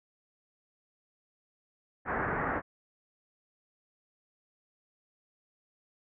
white low-pass noise, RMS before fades -32 dBFS, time 2.05-2.62 s, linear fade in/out 50 ms, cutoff 1800 Hz, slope 48 dB/octave, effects none

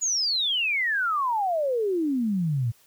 sine exponential sweep, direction down, 7000 to 110 Hz, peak -22 dBFS, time 0.01-2.72 s, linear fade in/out 20 ms, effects white hiss -59 dBFS RMS until 2.86 s

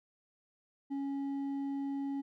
sine tone with hard clipping, 277.2 Hz, C#4, in tune, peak -35 dBFS, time 0.9-2.22 s, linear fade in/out 20 ms, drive 4 dB, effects none

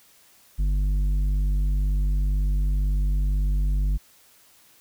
sine tone with tanh clipping, 49 Hz, G1, in tune, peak -21 dBFS, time 0.58-3.98 s, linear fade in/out 20 ms, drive 8 dB, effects white hiss -56 dBFS RMS until 4.8 s

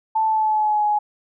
sine tone with pitch glide, 880 to 838.3 Hz, A5 to G#5, 0 to +16 cents, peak -16 dBFS, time 0.15-0.99 s, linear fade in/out 10 ms, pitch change -84 cents, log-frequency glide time 0.25-0.85 s, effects none

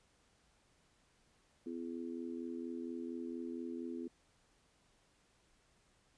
harmonic tone, 84.3 Hz, E2, 39 cents sharp, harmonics 3 / 4 / 5, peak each -43 / -44 / -50 dBFS, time 1.66-4.08 s, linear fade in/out 5 ms, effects pink hiss -72 dBFS RMS until 6.17 s + resampled to 22050 Hz

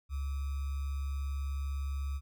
sine tone with sample-and-hold, 69.4 Hz, C#2, 3 cents sharp, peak -32 dBFS, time 0.09-2.21 s, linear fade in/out 50 ms, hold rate 1225 Hz, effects none

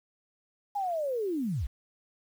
sine linear sweep, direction down, 830.6 to 43.65 Hz, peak -28 dBFS, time 0.75-1.67 s, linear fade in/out 10 ms, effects 9-bit

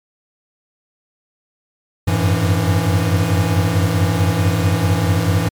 square tone cluster, 92.1 / 96.7 / 107.9 / 165.5 Hz, F#2 / G2 / A2 / E3, -7 / -23 / -33 / +7 cents, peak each -20 dBFS, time 2.07-5.49 s, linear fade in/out 10 ms, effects MP3 96 kbps

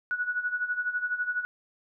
sine tone with tremolo, 1469 Hz, F#6, 13 cents flat, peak -24 dBFS, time 0.11-1.45 s, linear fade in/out 0 ms, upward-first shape sine, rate 12 Hz, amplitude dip 75%, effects none

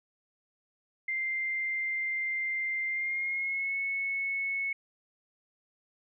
sine tone with pitch glide, 2093 to 2201 Hz, C7 to C#7, 0 to -13 cents, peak -29 dBFS, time 1.08-4.73 s, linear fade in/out 5 ms, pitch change +87 cents, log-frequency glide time 2.88-3.76 s, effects none

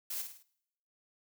blue noise with echo, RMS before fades -38 dBFS, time 0.1-0.22 s, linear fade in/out 5 ms, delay 52 ms, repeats 4, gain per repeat -6 dB, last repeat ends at 0.428 s, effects noise-tail reverb RT60 0.8 s tail -23 dB re dry

